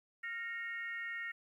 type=harmonic tone with a mistuned harmonic; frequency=464.2 Hz; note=A#4; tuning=7 cents flat; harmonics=3 / 4 / 5 / 6; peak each=-48 / -40 / -46 / -56 dBFS; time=0.23-1.32 s; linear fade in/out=10 ms; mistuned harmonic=5; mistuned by=-110 cents; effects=12-bit